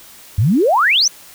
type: exponential sweep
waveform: sine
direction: up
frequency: 89.4 to 6370 Hz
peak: -10 dBFS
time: 0.38-1.08 s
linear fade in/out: 5 ms
effects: white hiss -41 dBFS RMS until 1.34 s